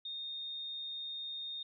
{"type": "tone", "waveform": "sine", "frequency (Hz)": 3678, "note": "A#7", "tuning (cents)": -24, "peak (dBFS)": -39, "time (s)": [0.05, 1.63], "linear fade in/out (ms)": 5, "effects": []}